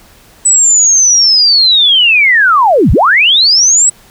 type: linear two-way sweep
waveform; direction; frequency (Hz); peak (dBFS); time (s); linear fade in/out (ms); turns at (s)
sine; down then up; 7990 to 34.24 to 7990; -4; 0.45-3.9; 10; 2.92
effects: pink hiss -42 dBFS RMS until 4.1 s